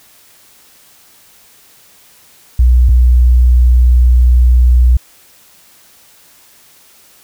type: tone pair in turn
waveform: sine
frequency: 61.3 / 61.3 Hz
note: B1 / B1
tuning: -12 / -12 cents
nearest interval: unison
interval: 0 cents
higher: neither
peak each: -4 dBFS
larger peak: neither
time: 2.59-2.89 / 2.89-4.97 s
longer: second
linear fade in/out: 5 ms
effects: white hiss -45 dBFS RMS until 7.23 s